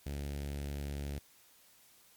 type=tone with notch filter; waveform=sawtooth; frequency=71.1 Hz; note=C#2; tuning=45 cents sharp; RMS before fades=-39 dBFS; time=0.06-1.19 s; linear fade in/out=5 ms; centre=1100 Hz; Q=1; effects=white hiss -63 dBFS RMS until 2.16 s + MP3 96 kbps